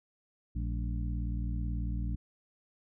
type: harmonic tone with a mistuned harmonic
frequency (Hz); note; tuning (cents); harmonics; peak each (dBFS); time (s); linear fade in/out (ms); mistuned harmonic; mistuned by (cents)
58.27; A#1; 0; 1 / 2 / 3 / 4 / 5; -32 / -38 / -42 / -44 / -46; 0.55-2.16; 10; 4; -130
effects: none